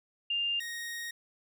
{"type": "tone pair in turn", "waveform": ["sine", "sawtooth"], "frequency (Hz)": [2801, 1869.4], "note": ["F7", "A#6"], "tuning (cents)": [4, 4], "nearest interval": "perfect fifth", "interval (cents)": 700, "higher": "first", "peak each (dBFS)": [-28, -33], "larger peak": "first", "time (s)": [[0.3, 0.6], [0.6, 1.11]], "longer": "second", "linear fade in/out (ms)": 5, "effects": []}